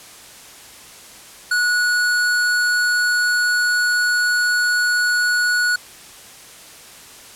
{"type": "tone", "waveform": "square", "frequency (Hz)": 1463, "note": "F#6", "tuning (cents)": -20, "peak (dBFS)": -16, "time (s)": [1.51, 5.76], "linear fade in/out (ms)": 5, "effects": ["white hiss -41 dBFS RMS until 7.35 s", "low-pass 11000 Hz 12 dB/octave"]}